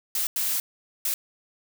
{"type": "noise bursts at uneven times", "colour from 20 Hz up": "blue", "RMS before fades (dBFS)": -26, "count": 3, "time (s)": [[0.15, 0.27], [0.36, 0.6], [1.05, 1.14]], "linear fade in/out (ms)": 2, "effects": []}